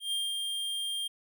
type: tone with ADSR envelope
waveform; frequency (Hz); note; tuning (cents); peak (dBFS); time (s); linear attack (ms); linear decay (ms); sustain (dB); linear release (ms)
square; 3200; G7; +35; -29; 0-1.08; 120; 210; -3; 12
effects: none